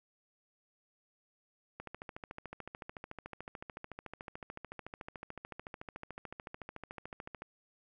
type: click train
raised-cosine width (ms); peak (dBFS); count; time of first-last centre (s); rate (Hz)
0.5; -28; 78; 1.8-7.42; 13.7
effects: none